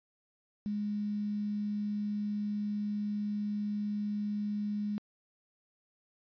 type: tone with quantisation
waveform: sine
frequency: 207.7 Hz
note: G#3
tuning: in tune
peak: -31 dBFS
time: 0.66-4.98 s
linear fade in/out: 0 ms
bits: 9
effects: resampled to 11025 Hz